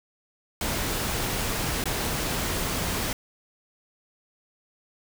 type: noise with dropouts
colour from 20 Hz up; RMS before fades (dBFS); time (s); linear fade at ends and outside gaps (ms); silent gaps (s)
pink; -28; 0.61-3.13; 2; 1.84-1.856
effects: none